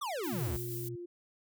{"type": "exponential sweep", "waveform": "square", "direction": "down", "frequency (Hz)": [1244.5, 61.74], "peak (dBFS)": -35, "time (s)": [0.01, 0.57], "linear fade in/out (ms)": 10}
{"type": "noise with tremolo", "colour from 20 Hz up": "violet", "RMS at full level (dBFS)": -42, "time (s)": [0.23, 0.89], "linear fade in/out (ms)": 10, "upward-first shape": "sine", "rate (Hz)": 6.3, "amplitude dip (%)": 25}
{"type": "tone with pitch glide", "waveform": "sine", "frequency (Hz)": [353.7, 349.8], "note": ["F4", "F4"], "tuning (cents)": [22, 3], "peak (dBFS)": -40, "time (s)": [0.25, 1.06], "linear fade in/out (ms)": 10, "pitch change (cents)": -19, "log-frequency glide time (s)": [0.68, 0.74]}
{"type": "tone", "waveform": "sine", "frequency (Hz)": 123.47, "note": "B2", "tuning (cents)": 0, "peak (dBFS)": -39, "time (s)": [0.32, 0.96], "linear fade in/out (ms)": 10}
{"effects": []}